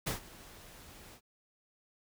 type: noise with ADSR envelope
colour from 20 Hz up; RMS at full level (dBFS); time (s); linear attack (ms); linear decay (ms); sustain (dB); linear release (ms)
pink; -33; 0.06-1.21; 14; 120; -20; 72
effects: none